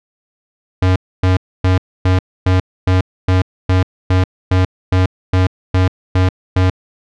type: tone bursts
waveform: square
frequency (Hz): 92.5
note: F#2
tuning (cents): 0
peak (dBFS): -10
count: 15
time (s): 0.82-6.7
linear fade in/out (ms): 5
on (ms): 140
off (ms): 270
effects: low-pass 4000 Hz 12 dB/octave